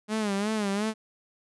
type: tone with vibrato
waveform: sawtooth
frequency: 207.7 Hz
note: G#3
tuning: in tune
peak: -22 dBFS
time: 0.08-0.94 s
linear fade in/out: 50 ms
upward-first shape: sine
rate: 2.8 Hz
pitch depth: 100 cents each way
effects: resampled to 24000 Hz

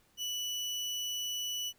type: tone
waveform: 30% pulse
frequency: 2960 Hz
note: F#7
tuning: in tune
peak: -31 dBFS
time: 0.17-1.73 s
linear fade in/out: 50 ms
effects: pink hiss -68 dBFS RMS until 1.78 s

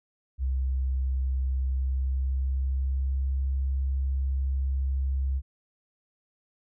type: tone with pitch glide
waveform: sine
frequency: 65.41 to 67.02 Hz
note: C2 to C2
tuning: 0 to +42 cents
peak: -24 dBFS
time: 0.38-5.42 s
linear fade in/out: 50 ms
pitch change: +42 cents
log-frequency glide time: 1.62-3.42 s
effects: none

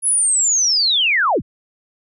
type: linear sweep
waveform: sine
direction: down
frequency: 10548 to 32.7 Hz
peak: -13 dBFS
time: 0.02-1.42 s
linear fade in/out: 50 ms
effects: none

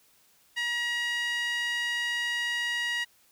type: tone with band-pass filter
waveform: 5% pulse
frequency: 954 Hz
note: A#5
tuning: 40 cents sharp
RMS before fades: -30 dBFS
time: 0.56-3.05 s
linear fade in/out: 20 ms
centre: 2200 Hz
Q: 10
effects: white hiss -63 dBFS RMS until 3.31 s

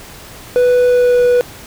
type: tone with pitch glide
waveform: triangle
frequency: 493.9 to 489.6 Hz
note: B4 to B4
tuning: 0 to -15 cents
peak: -6 dBFS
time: 0.56-1.41 s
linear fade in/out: 0 ms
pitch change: -15 cents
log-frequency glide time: 0.85-1.23 s
effects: pink hiss -35 dBFS RMS until 1.66 s

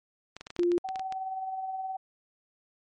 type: clicks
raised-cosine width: 0.2 ms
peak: -23 dBFS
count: 12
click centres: 0.366 / 0.41 / 0.469 / 0.504 / 0.564 / 0.595 / 0.633 / 0.718 / 0.889 / 0.958 / 0.995 / 1.124 s
type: tone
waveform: sine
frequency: 349.2 Hz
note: F4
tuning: in tune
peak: -22 dBFS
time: 0.59-0.78 s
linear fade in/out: 0 ms
type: tone with tremolo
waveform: sine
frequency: 761 Hz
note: F#5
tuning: 48 cents sharp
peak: -30 dBFS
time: 0.84-1.97 s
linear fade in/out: 10 ms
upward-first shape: sine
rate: 19 Hz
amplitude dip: 40%
effects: MP3 48 kbps

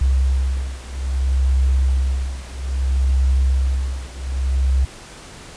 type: beating tone pair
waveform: sine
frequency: 65.8 / 66.41 Hz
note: C2 / C2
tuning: +10 / +26 cents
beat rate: 0.61 Hz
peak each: -18 / -19 dBFS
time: 0.01-4.85 s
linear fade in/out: 5 ms
effects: pink hiss -39 dBFS RMS until 5.56 s + resampled to 22050 Hz

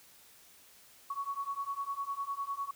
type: beating tone pair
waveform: sine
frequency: 1111 / 1120.9 Hz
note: C#6 / C#6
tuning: +4 / +19 cents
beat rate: 9.9 Hz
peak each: -38 / -37 dBFS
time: 1.1-2.71 s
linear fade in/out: 5 ms
effects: white hiss -59 dBFS RMS until 2.75 s

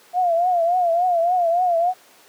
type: tone with vibrato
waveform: sine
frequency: 698.5 Hz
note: F5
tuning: in tune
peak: -15 dBFS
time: 0.13-1.94 s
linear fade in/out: 50 ms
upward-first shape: triangle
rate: 3.5 Hz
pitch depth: 110 cents each way
effects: pink hiss -50 dBFS RMS until 2.28 s + high-pass 400 Hz 12 dB/octave

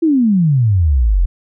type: exponential sweep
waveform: sine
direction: down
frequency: 341 to 40 Hz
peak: -9 dBFS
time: 0.02-1.26 s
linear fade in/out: 10 ms
effects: none

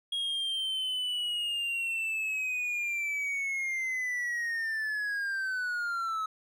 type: linear sweep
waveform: triangle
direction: down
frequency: 3290 to 1281 Hz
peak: -28 dBFS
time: 0.12-6.26 s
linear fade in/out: 5 ms
effects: none

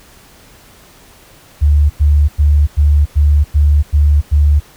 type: tone bursts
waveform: sine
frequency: 73.42 Hz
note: D2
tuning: in tune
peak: -6 dBFS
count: 8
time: 1.61-4.602 s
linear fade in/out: 20 ms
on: 290 ms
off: 96 ms
effects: pink hiss -43 dBFS RMS until 4.76 s

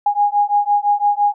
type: beating tone pair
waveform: sine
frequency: 819 / 824.9 Hz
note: G#5 / G#5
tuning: -24 / -12 cents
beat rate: 5.9 Hz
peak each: -16 dBFS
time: 0.06-1.34 s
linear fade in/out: 5 ms
effects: none

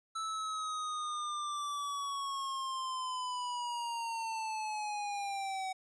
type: linear sweep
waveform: square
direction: down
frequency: 1318.5 to 753 Hz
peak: -36 dBFS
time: 0.15-5.73 s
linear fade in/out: 10 ms
effects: resampled to 22050 Hz + 13-bit

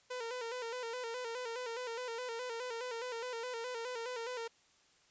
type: tone with vibrato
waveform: sawtooth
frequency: 480 Hz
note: B4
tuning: 49 cents flat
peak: -35 dBFS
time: 0.1-4.48 s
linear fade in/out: 10 ms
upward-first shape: square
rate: 4.8 Hz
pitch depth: 77 cents each way
effects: white hiss -68 dBFS RMS until 5.1 s + resampled to 16000 Hz

